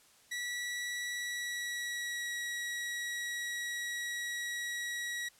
sawtooth tone with pitch glide, 1944 to 1917.2 Hz, B6 to A#6, -28 to +48 cents, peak -32 dBFS, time 0.31-5.29 s, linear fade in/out 10 ms, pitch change -24 cents, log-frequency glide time 1.14-2.32 s, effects white hiss -63 dBFS RMS until 5.39 s + low-pass 11000 Hz 12 dB/octave

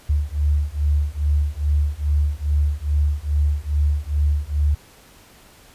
sine beating tone pair, 72.3 / 74.7 Hz, D2 / D2, -27 / +30 cents, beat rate 2.4 Hz, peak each -20 dBFS, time 0.09-4.75 s, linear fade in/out 10 ms, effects pink hiss -49 dBFS RMS until 5.74 s + resampled to 32000 Hz

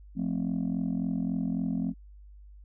sine chord, F major, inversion none, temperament just, 174.61 / 218.3 / 261.9 Hz, F3 / A3 / C4, 0 / -13 / +2 cents, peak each -30 dBFS, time 0.15-1.94 s, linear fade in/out 50 ms, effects tanh soft clip ceiling -22 dBFS + added 50 Hz sine -47 dBFS peak until 2.64 s

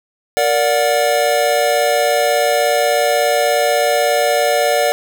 square chord, Bb augmented, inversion none, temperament just, 466.2 / 582.7 / 728.4 Hz, Bb4 / D5 / F#5, 0 / -14 / -27 cents, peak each -20 / -16 / -18 dBFS, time 0.37-4.92 s, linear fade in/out 0 ms, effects none

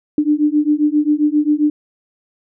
sine beating tone pair, 295 / 302.5 Hz, D4 / D#4, +8 / -49 cents, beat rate 7.5 Hz, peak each -15 dBFS, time 0.18-1.7 s, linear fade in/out 2 ms, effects none

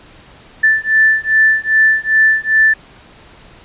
sine beating tone pair, 1760 / 1762.5 Hz, A6 / A6, 0 / +2 cents, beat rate 2.5 Hz, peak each -12 dBFS, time 0.63-2.74 s, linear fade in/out 10 ms, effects pink hiss -42 dBFS RMS until 3.64 s + resampled to 8000 Hz

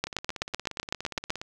two click trains, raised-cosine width 0.2 ms, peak -19 / -9 dBFS, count 24 / 11, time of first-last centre 0.07-1.415 / 0.04-1.304 s, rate 17.1 / 7.91 Hz, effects none

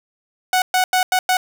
sawtooth tone bursts at uneven times, 740 Hz, F#5, in tune, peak -10 dBFS, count 5, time 0.53-0.62 / 0.74-0.84 / 0.93-1.03 / 1.12-1.19 / 1.29-1.37 s, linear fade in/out 2 ms, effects none

